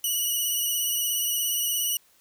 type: tone with vibrato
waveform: 5% pulse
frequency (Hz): 2935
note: F#7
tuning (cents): -15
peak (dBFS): -16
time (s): 0.04-1.97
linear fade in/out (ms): 2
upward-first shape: triangle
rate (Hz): 17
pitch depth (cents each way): 32
effects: white hiss -61 dBFS RMS until 2.2 s